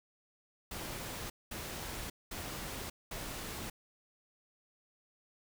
pink noise bursts, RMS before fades -42 dBFS, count 4, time 0.71-3.7 s, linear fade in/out 5 ms, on 590 ms, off 210 ms, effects none

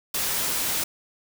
white noise, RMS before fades -26 dBFS, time 0.14-0.84 s, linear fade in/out 5 ms, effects none

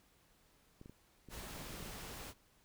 clicks, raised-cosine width 3 ms, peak -40 dBFS, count 11, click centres 0.814 / 0.859 / 0.896 / 1.287 / 1.377 / 1.51 / 1.562 / 1.708 / 1.743 / 1.827 / 1.861 s
pink noise, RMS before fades -48 dBFS, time 1.29-2.34 s, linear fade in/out 50 ms
effects pink hiss -70 dBFS RMS until 2.64 s

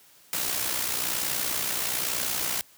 white noise with amplitude modulation, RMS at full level -26 dBFS, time 0.33-2.61 s, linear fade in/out 0 ms, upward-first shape sine, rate 61.1 Hz, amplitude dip 55%, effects white hiss -56 dBFS RMS until 2.77 s + high-pass 60 Hz 12 dB/octave

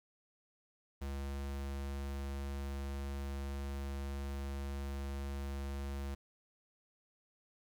square tone, 69.3 Hz, C#2, in tune, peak -39 dBFS, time 1.01-6.15 s, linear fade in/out 10 ms, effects 11-bit

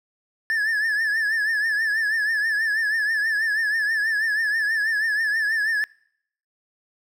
triangle tone with vibrato, 1743 Hz, A6, 17 cents flat, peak -18 dBFS, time 0.5-5.84 s, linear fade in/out 0 ms, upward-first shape triangle, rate 6.2 Hz, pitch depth 100 cents each way, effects noise-tail reverb RT60 0.7 s tail -25 dB re dry

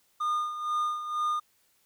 triangle tone with tremolo, 1218 Hz, D#6, 37 cents flat, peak -23 dBFS, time 0.2-1.4 s, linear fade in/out 10 ms, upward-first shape sine, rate 2.1 Hz, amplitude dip 65%, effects white hiss -68 dBFS RMS until 1.85 s

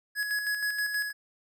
square tone with tremolo, 1680 Hz, G#6, 19 cents sharp, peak -27 dBFS, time 0.15-1.13 s, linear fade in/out 50 ms, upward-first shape square, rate 6.3 Hz, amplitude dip 45%, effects none

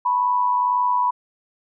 sine tone with amplitude modulation, 986 Hz, B5, 3 cents flat, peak -14 dBFS, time 0.05-1.11 s, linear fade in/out 10 ms, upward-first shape sine, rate 102 Hz, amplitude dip 55%, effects none

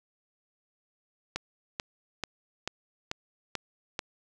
click train, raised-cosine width 0.2 ms, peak -14 dBFS, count 7, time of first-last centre 1.36-3.992 s, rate 2.28 Hz, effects none

